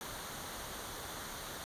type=noise with comb filter; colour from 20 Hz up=pink; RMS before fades=-44 dBFS; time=0.01-1.64 s; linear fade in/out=0 ms; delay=0.39 ms; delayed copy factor=-0.5; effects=resampled to 32000 Hz